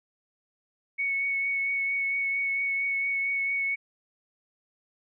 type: tone with vibrato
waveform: sine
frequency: 2217 Hz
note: C#7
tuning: in tune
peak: -25 dBFS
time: 0.98-3.76 s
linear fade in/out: 20 ms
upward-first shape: triangle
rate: 4.4 Hz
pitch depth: 16 cents each way
effects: none